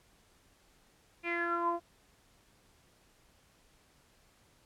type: tone with low-pass filter sweep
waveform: sawtooth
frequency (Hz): 342.6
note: F4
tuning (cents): -33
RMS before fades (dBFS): -33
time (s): 1.23-1.8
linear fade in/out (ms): 50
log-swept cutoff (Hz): 2500 to 800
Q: 9.5
effects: pink hiss -66 dBFS RMS until 4.65 s + low-pass 12000 Hz 12 dB/octave

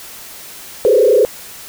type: tone with frequency modulation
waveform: sine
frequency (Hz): 463.6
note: A#4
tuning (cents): -10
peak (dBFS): -7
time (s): 0.85-1.25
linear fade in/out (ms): 0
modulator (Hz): 30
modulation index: 2.3
effects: white hiss -34 dBFS RMS until 1.68 s

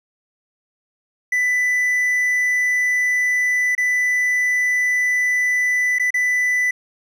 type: tone with dropouts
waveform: triangle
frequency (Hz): 1990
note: B6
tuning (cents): +13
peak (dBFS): -14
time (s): 1.32-6.71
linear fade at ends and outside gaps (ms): 5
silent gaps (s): 3.751-3.778 / 5.986-5.996 / 6.106-6.141
effects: none

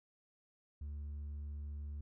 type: tone with hard clipping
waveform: triangle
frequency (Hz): 73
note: D2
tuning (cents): -10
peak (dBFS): -40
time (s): 0.81-2.01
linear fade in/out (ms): 5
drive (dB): 1
effects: none

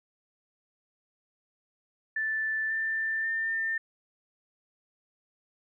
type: tone with pitch steps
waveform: sine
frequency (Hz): 1760 / 1780.5 / 1801.1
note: A6 / A6 / A6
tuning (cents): 0 / +20 / +40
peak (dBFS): -27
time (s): 2.16-3.78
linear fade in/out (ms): 5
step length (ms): 540
effects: none

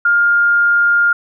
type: tone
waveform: sine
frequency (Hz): 1409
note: F6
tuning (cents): +15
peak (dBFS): -9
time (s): 0.05-1.13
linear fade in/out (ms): 5
effects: none

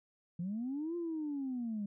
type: linear two-way sweep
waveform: sine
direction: up then down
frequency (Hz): 164.81 to 349.2 to 198.6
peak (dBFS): -34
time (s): 0.39-1.86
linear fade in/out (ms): 5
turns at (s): 0.96
effects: tanh soft clip ceiling -31 dBFS

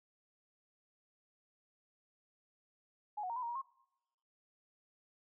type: tone with pitch steps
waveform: sine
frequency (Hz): 837 / 736 / 930 / 1004 / 936 / 952 / 1072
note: G#5 / F#5 / A#5 / B5 / A#5 / A#5 / C6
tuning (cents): +13 / -9 / -4 / +28 / +7 / +36 / +42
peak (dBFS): -37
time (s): 3.17-3.618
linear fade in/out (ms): 10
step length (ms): 64
effects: noise-tail reverb RT60 0.9 s tail -23 dB re dry

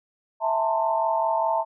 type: tone cluster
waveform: sine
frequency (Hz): 656 / 858 / 903 / 1045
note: E5 / A5 / A5 / C6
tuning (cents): -9 / -44 / +45 / -2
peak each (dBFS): -25 / -31 / -23 / -32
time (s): 0.4-1.65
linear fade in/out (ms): 50
effects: none

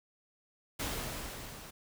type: noise with level ramp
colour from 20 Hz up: pink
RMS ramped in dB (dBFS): -35 to -49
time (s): 0.79-1.71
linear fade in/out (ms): 10
effects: none

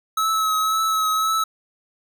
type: tone with vibrato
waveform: square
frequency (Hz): 1292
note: E6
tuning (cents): -35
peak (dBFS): -19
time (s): 0.17-1.44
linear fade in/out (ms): 5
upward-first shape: triangle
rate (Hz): 1.9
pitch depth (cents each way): 26
effects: none

